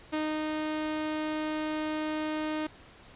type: tone with ADSR envelope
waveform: sawtooth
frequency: 308.6 Hz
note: D#4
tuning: 14 cents flat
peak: -24 dBFS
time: 0.12-2.67 s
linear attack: 18 ms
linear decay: 260 ms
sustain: -2 dB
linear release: 6 ms
effects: pink hiss -53 dBFS RMS until 3.15 s + resampled to 8000 Hz